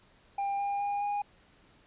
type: tone with pitch steps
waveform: triangle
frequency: 798 / 804.9 / 811.9 / 819 Hz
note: G5 / G5 / G#5 / G#5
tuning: +31 / +46 / -39 / -24 cents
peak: -27 dBFS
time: 0.38-1.22 s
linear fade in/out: 5 ms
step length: 210 ms
effects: pink hiss -62 dBFS RMS until 1.86 s + resampled to 8000 Hz